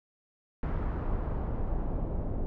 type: noise with low-pass filter sweep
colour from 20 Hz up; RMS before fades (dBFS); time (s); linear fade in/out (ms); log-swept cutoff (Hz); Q
brown; -31; 0.63-2.46; 0; 1500 to 610; 1.2
effects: none